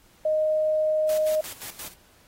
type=tone; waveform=sine; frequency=620 Hz; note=D#5; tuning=6 cents flat; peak=-20 dBFS; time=0.25-1.41 s; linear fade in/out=5 ms
type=noise with tremolo; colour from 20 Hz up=white; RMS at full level=-37 dBFS; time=1.09-1.94 s; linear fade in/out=2 ms; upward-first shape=square; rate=5.7 Hz; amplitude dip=75%
effects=pink hiss -58 dBFS RMS until 2.27 s + AAC 48 kbps